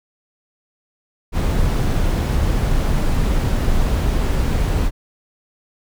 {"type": "noise", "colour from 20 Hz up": "brown", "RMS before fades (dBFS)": -17, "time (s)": [1.32, 4.91], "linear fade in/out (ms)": 50, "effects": []}